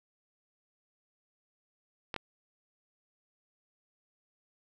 clicks, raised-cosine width 0.3 ms, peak -19 dBFS, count 2, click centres 2.142 / 2.163 s, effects none

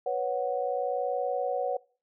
sine chord, B suspended second, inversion none, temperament equal, 493.9 / 554.4 / 740 Hz, B4 / C#5 / F#5, 0 / 0 / 0 cents, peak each -31 dBFS, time 0.06-1.77 s, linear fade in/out 5 ms, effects noise-tail reverb RT60 0.4 s tail -23 dB re dry

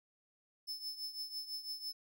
45% pulse tone with tremolo, 5250 Hz, E8, 8 cents flat, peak -38 dBFS, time 0.67-1.93 s, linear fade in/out 20 ms, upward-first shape triangle, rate 6 Hz, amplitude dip 80%, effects none

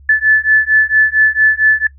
sine beating tone pair, 1737 / 1741.4 Hz, A6 / A6, -23 / -18 cents, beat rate 4.4 Hz, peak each -11 dBFS, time 0.09-1.87 s, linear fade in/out 5 ms, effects noise-tail reverb RT60 0.1 s tail -21 dB re dry + added 69 Hz sine -38 dBFS peak until 1.98 s

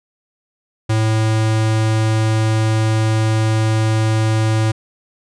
square tone, 110 Hz, A2, in tune, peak -14 dBFS, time 0.89-4.72 s, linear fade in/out 10 ms, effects resampled to 22050 Hz

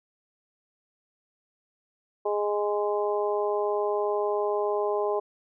harmonic tone, 207 Hz, G#3, 5 cents flat, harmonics 2 / 3 / 4 / 5, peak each -26 / -30 / -32 / -34 dBFS, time 2.25-5.2 s, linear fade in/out 10 ms, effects none

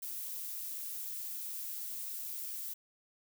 violet noise, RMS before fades -41 dBFS, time 0.02-2.74 s, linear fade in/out 10 ms, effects none

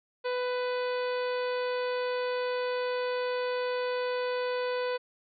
harmonic tone, 497.5 Hz, B4, 13 cents sharp, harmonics 1 / 2 / 3 / 4 / 5 / 6 / 7 / 8 / 9, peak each -29 / -37 / -40 / -45 / -44 / -50 / -48 / -51 / -48 dBFS, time 0.24-4.98 s, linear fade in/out 20 ms, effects none

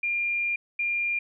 sine tone pair in turn, 2400 / 2400 Hz, D7 / D7, +37 / +37 cents, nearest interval unison, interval 0 cents, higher neither, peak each -24 dBFS, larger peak neither, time 0.03-0.56 / 0.79-1.19 s, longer first, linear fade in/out 5 ms, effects none

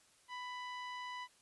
10% pulse tone with low-pass filter, 993 Hz, B5, 9 cents sharp, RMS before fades -45 dBFS, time 0.28-1.28 s, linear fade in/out 50 ms, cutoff 2100 Hz, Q 0.51, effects white hiss -68 dBFS RMS until 1.41 s + resampled to 24000 Hz

